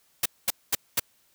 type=noise bursts; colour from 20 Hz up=white; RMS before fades=-23 dBFS; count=4; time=0.23-0.998 s; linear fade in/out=5 ms; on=27 ms; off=220 ms; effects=white hiss -65 dBFS RMS until 1.34 s